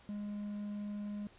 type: tone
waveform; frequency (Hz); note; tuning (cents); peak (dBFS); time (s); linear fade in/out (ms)
triangle; 206.4; G#3; -10; -36; 0.09-1.27; 0
effects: pink hiss -62 dBFS RMS until 1.38 s + resampled to 8000 Hz